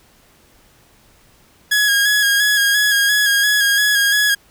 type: tone with vibrato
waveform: sawtooth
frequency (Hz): 1658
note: G#6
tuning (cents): -3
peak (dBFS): -9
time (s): 1.71-4.35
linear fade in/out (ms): 10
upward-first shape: square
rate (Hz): 2.9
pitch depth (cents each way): 27
effects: pink hiss -52 dBFS RMS until 4.5 s